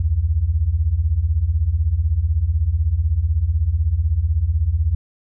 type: beating tone pair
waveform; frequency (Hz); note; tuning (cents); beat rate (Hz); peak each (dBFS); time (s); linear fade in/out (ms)
sine; 68.5 / 84.5; C#2 / E2; -20 / +43; 16; -20 / -17; 0-4.95; 5
effects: none